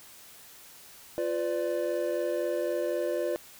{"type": "chord", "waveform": "triangle", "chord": "B diminished", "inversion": "second", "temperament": "equal with one note detuned", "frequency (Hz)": [349.2, 503.4, 587.3], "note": ["F4", "B4", "D5"], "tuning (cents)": [0, 33, 0], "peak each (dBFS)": [-30, -30, -29], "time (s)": [1.18, 3.36], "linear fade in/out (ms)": 0, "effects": ["white hiss -51 dBFS RMS until 3.59 s"]}